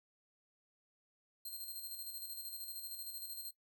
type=tone with tremolo; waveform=5% pulse; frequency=4186 Hz; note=C8; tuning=in tune; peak=-36 dBFS; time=1.45-3.51 s; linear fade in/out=5 ms; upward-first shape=square; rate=13 Hz; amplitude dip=45%; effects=noise-tail reverb RT60 0.1 s tail -18 dB re dry